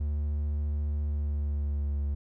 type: tone with pitch glide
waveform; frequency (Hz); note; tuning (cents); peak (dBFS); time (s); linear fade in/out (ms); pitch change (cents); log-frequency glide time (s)
triangle; 73.8 to 71.45; D2 to D2; +9 to -47; -25; 0-2.15; 10; -56; 1.03-2.04
effects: none